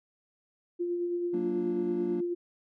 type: tone with tremolo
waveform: sine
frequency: 349.2 Hz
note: F4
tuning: in tune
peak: -27 dBFS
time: 0.79-2.35 s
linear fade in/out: 20 ms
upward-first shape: sine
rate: 9.2 Hz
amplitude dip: 30%
type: chord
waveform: triangle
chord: Gb augmented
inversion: none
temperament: equal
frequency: 185 / 233.1 / 293.7 Hz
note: Gb3 / Bb3 / D4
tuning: 0 / 0 / 0 cents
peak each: -35 / -34 / -35 dBFS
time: 1.33-2.21 s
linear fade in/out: 10 ms
effects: none